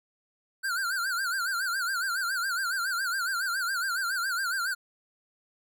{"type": "tone with vibrato", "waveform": "square", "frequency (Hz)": 1480, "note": "F#6", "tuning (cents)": 0, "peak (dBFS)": -28, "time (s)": [0.63, 4.75], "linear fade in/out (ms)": 20, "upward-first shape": "sine", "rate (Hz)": 7.2, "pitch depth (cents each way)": 140, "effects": []}